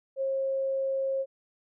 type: tone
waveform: sine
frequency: 538 Hz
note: C5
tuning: 48 cents sharp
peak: -26 dBFS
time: 0.16-1.26 s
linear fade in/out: 50 ms
effects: none